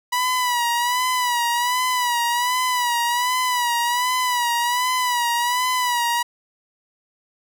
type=tone with vibrato; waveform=sawtooth; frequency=978 Hz; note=B5; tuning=17 cents flat; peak=-15 dBFS; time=0.12-6.23 s; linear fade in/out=10 ms; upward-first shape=sine; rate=1.3 Hz; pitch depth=61 cents each way; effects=none